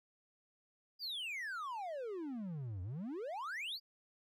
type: exponential two-way sweep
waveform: triangle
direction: down then up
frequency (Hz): 4947 to 86.3 to 4947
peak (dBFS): -38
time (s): 0.99-3.8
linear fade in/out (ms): 50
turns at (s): 2.82
effects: none